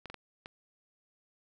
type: clicks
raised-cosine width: 0.3 ms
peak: -27 dBFS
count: 4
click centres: 0.057 / 0.1 / 0.143 / 0.459 s
effects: none